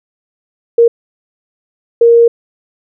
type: tone bursts at uneven times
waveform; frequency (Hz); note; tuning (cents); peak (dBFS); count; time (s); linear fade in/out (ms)
sine; 467.2; A#4; +4; -3; 2; 0.78-0.88 / 2.01-2.28; 5
effects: none